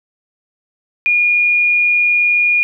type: tone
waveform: sine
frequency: 2433 Hz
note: D#7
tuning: 39 cents flat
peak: -10 dBFS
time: 1.06-2.63 s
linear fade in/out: 0 ms
effects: none